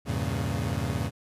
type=chord; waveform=30% pulse; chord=E diminished seventh; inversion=none; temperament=equal with one note detuned; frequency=82.41 / 100.06 / 116.54 / 138.59 Hz; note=E2 / G2 / Bb2 / Db3; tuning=0 / +36 / 0 / 0 cents; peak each=-30 dBFS; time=0.05-1.11 s; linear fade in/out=50 ms; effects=resampled to 32000 Hz